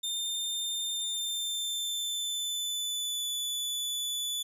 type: tone with pitch glide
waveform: sawtooth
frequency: 3611 to 3470 Hz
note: A7 to A7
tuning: +44 to -25 cents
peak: -28 dBFS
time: 0.03-4.43 s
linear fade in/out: 10 ms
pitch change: -69 cents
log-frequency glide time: 0.91-3.29 s
effects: resampled to 32000 Hz + 11-bit